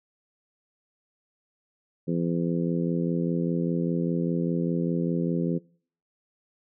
harmonic tone, 85 Hz, F2, 46 cents flat, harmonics 2 / 3 / 4 / 5 / 6, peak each -26 / -30 / -32 / -34 / -36 dBFS, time 2.07-5.59 s, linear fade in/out 20 ms, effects noise-tail reverb RT60 0.5 s tail -23 dB re dry

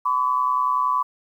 sine tone pair together, 1009.5 / 1140 Hz, B5 / C#6, +38 / +48 cents, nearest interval major second, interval 210 cents, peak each -21 dBFS, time 0.05-1.03 s, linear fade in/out 10 ms, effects 9-bit

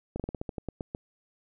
slowing click train, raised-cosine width 2 ms, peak -20 dBFS, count 11, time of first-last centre 0.16-0.949 s, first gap 37 ms, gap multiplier 1.16, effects none

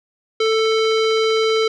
square tone with low-pass filter, 442.3 Hz, A4, 9 cents sharp, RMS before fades -17 dBFS, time 0.4-1.68 s, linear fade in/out 5 ms, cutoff 4100 Hz, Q 2.1, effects none

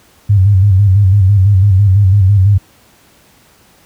sine tone with vibrato, 98 Hz, G2, in tune, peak -4 dBFS, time 0.29-2.58 s, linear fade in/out 10 ms, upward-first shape square, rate 6 Hz, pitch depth 76 cents each way, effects pink hiss -47 dBFS RMS until 3.85 s + high-pass 60 Hz 12 dB/octave

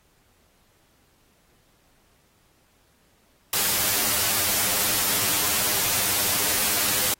white noise with comb filter, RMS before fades -23 dBFS, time 3.53-7.14 s, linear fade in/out 2 ms, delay 9.9 ms, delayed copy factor +0.75, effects pink hiss -63 dBFS RMS until 7.19 s + AAC 48 kbps

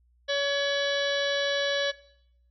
harmonic tone with a mistuned harmonic, 564 Hz, C#5, 30 cents sharp, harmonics 1 / 2 / 3 / 4 / 5 / 6 / 7 / 8 / 9 / 10, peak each -27 / -41 / -31 / -42 / -37 / -34 / -34 / -43 / -46 / -44 dBFS, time 0.28-1.92 s, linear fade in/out 20 ms, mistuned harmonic 5, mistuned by +100 cents, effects noise-tail reverb RT60 0.7 s tail -18 dB re dry + added 60 Hz sine -61 dBFS peak until 2.5 s

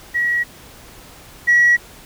sine tone pair in turn, 1916 / 1923.2 Hz, A#6 / B6, +47 / -46 cents, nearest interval unison, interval 7 cents, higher second, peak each -15 / -8 dBFS, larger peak second, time 0.14-0.44 / 1.47-1.77 s, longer neither, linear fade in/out 20 ms, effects tanh soft clip ceiling -6 dBFS + pink hiss -42 dBFS RMS until 2.05 s

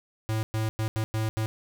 square tone bursts at uneven times, 110 Hz, A2, in tune, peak -26 dBFS, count 6, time 0.29-0.43 / 0.54-0.69 / 0.79-0.88 / 0.96-1.04 / 1.14-1.29 / 1.37-1.46 s, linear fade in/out 0 ms, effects none

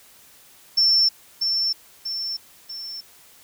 sine tone with echo, 5390 Hz, E8, 38 cents sharp, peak -13 dBFS, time 0.77-1.09 s, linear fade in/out 10 ms, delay 640 ms, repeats 3, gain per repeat -6 dB, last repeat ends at 3.01 s, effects tanh soft clip ceiling -11 dBFS + white hiss -51 dBFS RMS until 3.43 s

